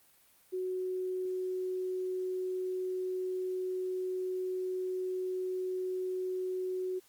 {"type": "tone", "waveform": "sine", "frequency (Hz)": 370, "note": "F#4", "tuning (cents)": 0, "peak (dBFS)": -32, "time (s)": [0.52, 7], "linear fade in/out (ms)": 20, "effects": ["white hiss -64 dBFS RMS until 7.08 s", "Opus 32 kbps"]}